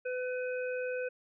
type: harmonic tone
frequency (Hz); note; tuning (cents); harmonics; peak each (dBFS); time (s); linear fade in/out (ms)
503; B4; +32; 1 / 3 / 5; -33 / -41 / -44; 0.05-1.09; 10
effects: none